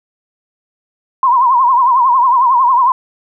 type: tone with vibrato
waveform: sine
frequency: 1007 Hz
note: B5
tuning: 33 cents sharp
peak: -7 dBFS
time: 1.23-2.92 s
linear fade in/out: 2 ms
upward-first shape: triangle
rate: 11 Hz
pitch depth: 140 cents each way
effects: none